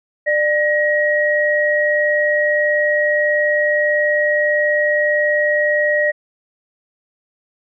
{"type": "tone pair together", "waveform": "sine", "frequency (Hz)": [596.4, 1895], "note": ["D5", "A#6"], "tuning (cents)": [27, 28], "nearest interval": "octave + minor sixth", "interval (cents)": 2001, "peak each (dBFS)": -16, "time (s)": [0.26, 6.12], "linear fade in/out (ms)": 20, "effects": []}